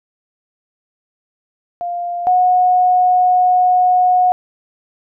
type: tone pair in turn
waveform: sine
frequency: 700 / 728.8 Hz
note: F5 / F#5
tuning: +4 / -26 cents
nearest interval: minor second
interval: 70 cents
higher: second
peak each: -19 / -9 dBFS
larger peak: second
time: 1.81-2.27 / 2.27-4.32 s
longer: second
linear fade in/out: 0 ms
effects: none